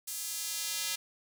square tone with high-pass filter sweep, 185 Hz, F#3, in tune, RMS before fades -36 dBFS, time 0.07-0.96 s, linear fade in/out 10 ms, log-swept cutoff 7900 to 3400 Hz, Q 0.77, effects none

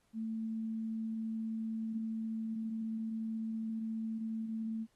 sine tone, 222.5 Hz, A3, 20 cents sharp, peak -35 dBFS, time 0.13-4.87 s, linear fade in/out 50 ms, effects pink hiss -75 dBFS RMS until 4.95 s + AAC 32 kbps

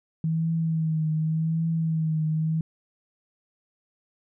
sine tone with vibrato, 160 Hz, D#3, 49 cents sharp, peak -22 dBFS, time 0.24-2.61 s, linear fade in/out 2 ms, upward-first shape triangle, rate 0.87 Hz, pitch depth 48 cents each way, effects none

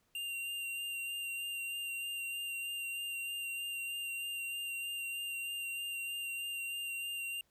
square tone with vibrato, 2778 Hz, F7, 10 cents flat, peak -38 dBFS, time 0.15-7.41 s, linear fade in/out 2 ms, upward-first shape sine, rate 3.2 Hz, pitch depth 15 cents each way, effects pink hiss -75 dBFS RMS until 7.5 s

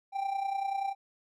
triangle tone with amplitude modulation, 786 Hz, G5, 4 cents sharp, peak -25 dBFS, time 0.12-0.95 s, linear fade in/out 50 ms, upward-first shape sine, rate 30.3 Hz, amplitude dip 65%, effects none

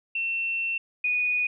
sine tone pair in turn, 2700 / 2471 Hz, E7 / D#7, +41 / -13 cents, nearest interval major second, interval 154 cents, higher first, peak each -25 / -22 dBFS, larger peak second, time 0.15-0.78 / 1.04-1.47 s, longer first, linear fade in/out 5 ms, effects none

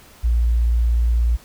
sine tone, 58.27 Hz, A#1, in tune, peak -14 dBFS, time 0.23-1.37 s, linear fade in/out 20 ms, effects pink hiss -47 dBFS RMS until 1.44 s

